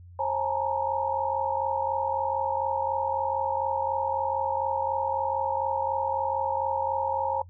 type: tone cluster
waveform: sine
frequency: 537 / 837 / 900 / 944 Hz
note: C5 / G#5 / A5 / A#5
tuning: +45 / +13 / +39 / +22 cents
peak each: -30 dBFS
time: 0.19-7.42 s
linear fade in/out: 5 ms
effects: noise-tail reverb RT60 0.1 s tail -22 dB re dry + added 88 Hz sine -45 dBFS peak until 7.49 s